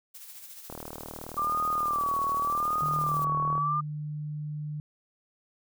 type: noise with tremolo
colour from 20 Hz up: blue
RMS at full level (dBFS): -44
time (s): 0.14-3.25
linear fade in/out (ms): 10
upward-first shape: sine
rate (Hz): 14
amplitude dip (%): 45
type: click train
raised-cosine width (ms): 1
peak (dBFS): -25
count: 113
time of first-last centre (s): 0.7-3.579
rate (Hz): 38.9
type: tone with vibrato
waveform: sine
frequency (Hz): 1174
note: D6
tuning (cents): -1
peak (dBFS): -25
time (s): 1.37-3.81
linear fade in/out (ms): 10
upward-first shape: sine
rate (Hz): 0.86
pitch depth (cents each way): 89
type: tone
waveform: sine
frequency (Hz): 150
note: D3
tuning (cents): +37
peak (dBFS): -32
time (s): 2.82-4.8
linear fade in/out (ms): 0
effects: none